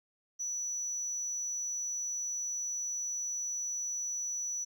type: tone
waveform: sine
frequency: 5920 Hz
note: F#8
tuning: in tune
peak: -31 dBFS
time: 0.39-4.65 s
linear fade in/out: 20 ms
effects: tanh soft clip ceiling -32 dBFS + 12-bit